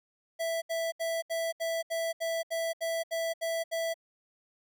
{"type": "tone bursts", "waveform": "square", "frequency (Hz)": 660, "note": "E5", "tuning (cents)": 2, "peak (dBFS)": -30, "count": 12, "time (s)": [0.39, 3.942], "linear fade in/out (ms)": 20, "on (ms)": 230, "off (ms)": 72, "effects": []}